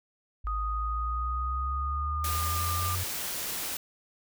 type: exponential sweep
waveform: sine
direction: up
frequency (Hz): 51.91 to 92.5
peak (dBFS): -30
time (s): 0.44-3.04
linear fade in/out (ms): 10
type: tone with pitch glide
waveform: sine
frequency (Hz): 1244.5 to 1195.9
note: D#6 to D6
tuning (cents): 0 to +31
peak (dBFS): -31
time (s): 0.47-2.95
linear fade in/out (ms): 0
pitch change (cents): -69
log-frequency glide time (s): 1.58-2.75
type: noise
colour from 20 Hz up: white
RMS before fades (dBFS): -34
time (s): 2.24-3.77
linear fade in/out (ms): 2
effects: none